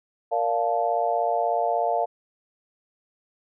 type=chord; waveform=sine; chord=Bb major seventh; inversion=none; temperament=just; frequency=466.2 / 582.7 / 699.2 / 874.1 Hz; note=Bb4 / D5 / F5 / A5; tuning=0 / -14 / +2 / -12 cents; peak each=-29 / -28 / -23 / -29 dBFS; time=0.31-2.06 s; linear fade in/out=20 ms; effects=none